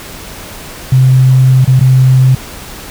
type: tone with dropouts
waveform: sine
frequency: 130 Hz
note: C3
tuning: 11 cents flat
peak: -3 dBFS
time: 0.92-2.35 s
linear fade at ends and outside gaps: 5 ms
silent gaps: 1.647-1.675 / 1.796-1.809 s
effects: pink hiss -28 dBFS RMS until 2.9 s